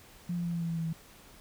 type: tone with pitch steps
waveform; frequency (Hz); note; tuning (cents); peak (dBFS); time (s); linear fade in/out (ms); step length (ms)
sine; 174.61 / 172.8 / 171.02 / 169.25 / 167.5 / 165.76 / 164.05 / 162.35; F3 / F3 / F3 / E3 / E3 / E3 / E3 / E3; 0 / -18 / -36 / +46 / +28 / +10 / -8 / -26; -30; 0.29-0.93; 5; 80
effects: pink hiss -55 dBFS RMS until 1.4 s